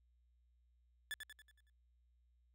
30% pulse tone with echo, 1732 Hz, A6, 28 cents flat, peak -38 dBFS, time 1.11-1.14 s, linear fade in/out 0 ms, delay 93 ms, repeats 6, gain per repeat -6 dB, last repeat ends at 1.698 s, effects added 60 Hz sine -70 dBFS peak until 2.54 s

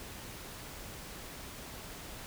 silence, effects pink hiss -46 dBFS RMS until 2.26 s

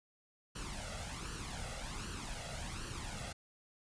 pink noise with flanger, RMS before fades -43 dBFS, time 0.55-3.33 s, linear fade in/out 10 ms, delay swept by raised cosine 0.68 to 1.51 ms, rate 1.3 Hz, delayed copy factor +0.65, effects resampled to 22050 Hz

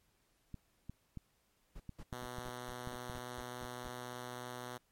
clicks, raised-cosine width 5 ms, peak -32 dBFS, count 8, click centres 0.543 / 0.896 / 1.173 / 1.893 / 2.128 / 2.385 / 2.874 / 3.098 s
brown noise bursts, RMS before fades -48 dBFS, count 10, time 1.75-3.89 s, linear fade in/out 10 ms, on 52 ms, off 180 ms
5% pulse tone, 123.47 Hz, B2, in tune, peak -32 dBFS, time 2.12-4.78 s, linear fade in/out 10 ms
effects pink hiss -75 dBFS RMS until 4.91 s + MP3 64 kbps

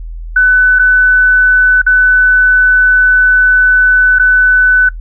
sine tone with dropouts, 1500 Hz, F#6, 23 cents sharp, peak -4 dBFS, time 0.36-4.89 s, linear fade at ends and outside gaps 5 ms, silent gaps 0.789-0.793 / 1.818-1.864 / 4.187-4.195 s, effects noise-tail reverb RT60 0.1 s tail -22 dB re dry + added 41 Hz sine -21 dBFS peak until 5 s

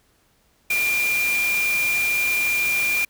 sine tone in noise, 2393 Hz, D7, 32 cents sharp, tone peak -19 dBFS, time 0.7-3.05 s, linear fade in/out 5 ms, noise white, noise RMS -29 dBFS, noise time 0.7-3.05 s, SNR +7 dB, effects pink hiss -62 dBFS RMS until 3.09 s

